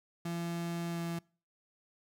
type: tone with pitch glide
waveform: 35% pulse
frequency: 170 to 168.73 Hz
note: F3 to E3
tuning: -46 to +41 cents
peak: -33 dBFS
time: 0.25-1.19 s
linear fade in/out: 5 ms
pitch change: -13 cents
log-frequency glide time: 0.9-1 s
effects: noise-tail reverb RT60 0.4 s tail -25 dB re dry